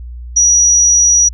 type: tone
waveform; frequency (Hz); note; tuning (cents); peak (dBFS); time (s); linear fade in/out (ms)
sine; 5810; F#8; -32; -6; 0.36-1.29; 10
effects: added 60 Hz sine -25 dBFS peak until 1.33 s